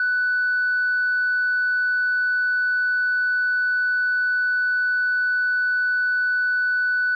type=tone; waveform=sine; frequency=1489 Hz; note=F#6; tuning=11 cents sharp; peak=-17 dBFS; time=0-7.15 s; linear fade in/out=2 ms; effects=tanh soft clip ceiling -15 dBFS